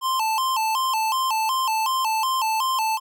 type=tone with vibrato; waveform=square; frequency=960 Hz; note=B5; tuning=49 cents flat; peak=-21 dBFS; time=0.01-3 s; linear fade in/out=50 ms; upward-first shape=square; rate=2.7 Hz; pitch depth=150 cents each way; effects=none